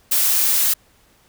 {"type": "noise", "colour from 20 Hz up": "blue", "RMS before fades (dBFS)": -17, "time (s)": [0.11, 0.74], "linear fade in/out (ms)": 10, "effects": ["pink hiss -56 dBFS RMS until 1.28 s"]}